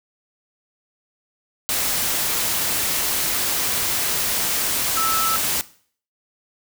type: tone in noise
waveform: sine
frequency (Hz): 1313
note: E6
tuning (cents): -7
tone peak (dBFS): -20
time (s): 4.97-5.36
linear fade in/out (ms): 0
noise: white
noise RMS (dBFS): -22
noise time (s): 1.69-5.61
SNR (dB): -1
effects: noise-tail reverb RT60 0.5 s tail -18 dB re dry